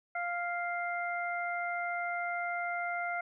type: harmonic tone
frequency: 698.5 Hz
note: F5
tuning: in tune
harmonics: 1 / 2 / 3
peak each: -35 / -37 / -38 dBFS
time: 0.15-3.21 s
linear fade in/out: 5 ms
effects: none